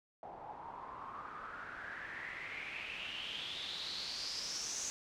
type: noise with low-pass filter sweep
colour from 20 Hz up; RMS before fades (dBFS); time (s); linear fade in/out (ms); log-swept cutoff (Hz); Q
white; -44; 0.23-4.9; 0; 750 to 6500; 6.3
effects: none